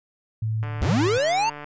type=tone with tremolo; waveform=sine; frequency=110 Hz; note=A2; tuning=in tune; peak=-22 dBFS; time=0.42-1.18 s; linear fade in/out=5 ms; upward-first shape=square; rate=2.3 Hz; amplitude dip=45%
type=click train; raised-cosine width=0.5 ms; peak=-22 dBFS; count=150; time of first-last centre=0.63-1.644 s; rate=147 Hz
type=linear sweep; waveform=square; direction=up; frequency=41.74 to 932.3 Hz; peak=-20 dBFS; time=0.81-1.5 s; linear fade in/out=10 ms
effects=resampled to 16000 Hz